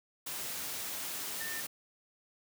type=tone in noise; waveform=sine; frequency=1807 Hz; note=A6; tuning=46 cents sharp; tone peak=-40 dBFS; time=1.4-1.61 s; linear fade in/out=10 ms; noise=white; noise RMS=-39 dBFS; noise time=0.26-1.67 s; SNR=-4 dB; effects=high-pass 100 Hz 12 dB/octave